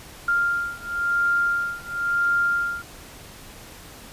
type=beating tone pair; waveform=sine; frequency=1396.9 / 1397.87 Hz; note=F6 / F6; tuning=0 / +1 cents; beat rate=0.97 Hz; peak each=-23 / -24 dBFS; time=0.28-2.82 s; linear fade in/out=5 ms; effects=pink hiss -43 dBFS RMS until 4.12 s + resampled to 32000 Hz